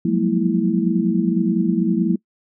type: tone cluster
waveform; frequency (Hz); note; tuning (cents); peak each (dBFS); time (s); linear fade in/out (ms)
sine; 177 / 186.7 / 208.6 / 232.9 / 328.8; F3 / F#3 / G#3 / A#3 / E4; +23 / +16 / +8 / -1 / -4; -22; 0.05-2.16; 5
effects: noise-tail reverb RT60 0.1 s tail -24 dB re dry